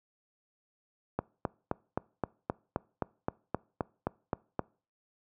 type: click train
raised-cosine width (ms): 1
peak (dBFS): -15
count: 14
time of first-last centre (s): 1.19-4.593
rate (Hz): 3.82
effects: noise-tail reverb RT60 0.4 s tail -24 dB re dry + high-pass 80 Hz 12 dB/octave